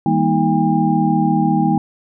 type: tone cluster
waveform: sine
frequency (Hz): 161.8 / 201.9 / 236.3 / 316.9 / 805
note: E3 / G#3 / A#3 / D#4 / G5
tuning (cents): -32 / -49 / +24 / +32 / +46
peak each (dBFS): -19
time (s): 0.06-1.78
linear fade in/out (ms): 2
effects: none

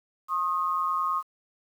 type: tone pair together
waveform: sine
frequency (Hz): 1075.3 / 1244.5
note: C6 / D#6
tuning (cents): +47 / 0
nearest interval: minor third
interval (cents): 253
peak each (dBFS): -27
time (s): 0.28-1.23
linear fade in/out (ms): 50
effects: 9-bit

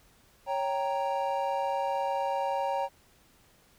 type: chord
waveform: triangle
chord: G diminished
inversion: second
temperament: equal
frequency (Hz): 554.4 / 784 / 932.3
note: Db5 / G5 / Bb5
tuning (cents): 0 / 0 / 0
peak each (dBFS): -30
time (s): 0.46-2.89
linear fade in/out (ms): 50
effects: pink hiss -62 dBFS RMS until 3.78 s

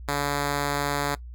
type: tone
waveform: 5% pulse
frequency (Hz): 143.3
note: D3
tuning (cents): -42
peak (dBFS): -13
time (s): 0.08-1.15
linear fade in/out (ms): 5
effects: noise-tail reverb RT60 0.1 s tail -19 dB re dry + added 60 Hz sine -37 dBFS peak until 1.34 s

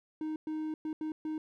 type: tone bursts at uneven times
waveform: triangle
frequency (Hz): 311.1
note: D#4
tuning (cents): 0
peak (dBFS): -31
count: 5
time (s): 0.21-0.36 / 0.47-0.74 / 0.85-0.93 / 1.01-1.12 / 1.25-1.38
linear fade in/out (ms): 2
effects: none

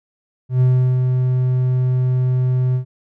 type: tone with ADSR envelope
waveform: triangle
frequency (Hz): 127.3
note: C3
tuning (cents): -47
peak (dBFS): -8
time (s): 0.49-2.85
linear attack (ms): 120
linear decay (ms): 360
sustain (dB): -4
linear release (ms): 100
effects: none

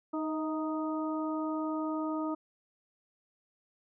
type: harmonic tone with a mistuned harmonic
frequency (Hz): 311.1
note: D#4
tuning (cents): 0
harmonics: 1 / 2 / 3 / 4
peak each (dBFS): -32 / -39 / -41 / -40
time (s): 0.13-2.35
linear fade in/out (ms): 10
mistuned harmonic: 2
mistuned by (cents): +31
effects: none

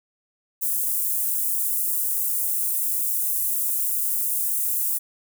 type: high-pass noise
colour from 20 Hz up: white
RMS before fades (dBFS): -24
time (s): 0.61-4.99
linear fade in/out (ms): 20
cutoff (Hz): 9100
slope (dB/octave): 24
effects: none

